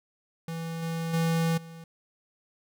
square tone with level steps, 164.81 Hz, E3, in tune, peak -33 / -30 / -24 / -43 dBFS, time 0.48-1.84 s, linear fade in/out 2 ms, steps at 0.82 / 1.13 / 1.57 s, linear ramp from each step 10 ms, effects none

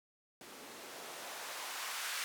blue noise with band-pass filter sweep, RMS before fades -44 dBFS, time 0.41-2.24 s, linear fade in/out 0 ms, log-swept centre 240 to 1600 Hz, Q 1, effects none

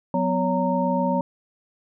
sine tone cluster, 183.2 / 250.5 / 562 / 924 Hz, F#3 / B3 / C#5 / A#5, -17 / +25 / +24 / -16 cents, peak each -25 dBFS, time 0.14-1.21 s, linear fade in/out 2 ms, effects none

